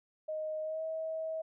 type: tone with pitch glide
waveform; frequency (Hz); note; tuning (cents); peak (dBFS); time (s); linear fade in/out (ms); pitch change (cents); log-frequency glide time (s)
sine; 622.3 to 640.5; D#5 to E5; 0 to -50; -34; 0.28-1.42; 10; +50; 0.62-0.83
effects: none